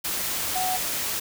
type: tone in noise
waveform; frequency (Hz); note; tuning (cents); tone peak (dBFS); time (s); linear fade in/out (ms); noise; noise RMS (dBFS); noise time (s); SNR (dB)
sine; 742; F#5; +5; -25; 0.55-0.77; 10; white; -28; 0.04-1.2; 0
effects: none